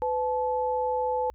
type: tone pair together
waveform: sine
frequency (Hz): 502 / 866.2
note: B4 / A5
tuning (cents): +28 / -27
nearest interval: major sixth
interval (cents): 945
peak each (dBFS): -27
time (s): 0.02-1.3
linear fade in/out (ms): 0
effects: added 60 Hz sine -50 dBFS peak until 1.34 s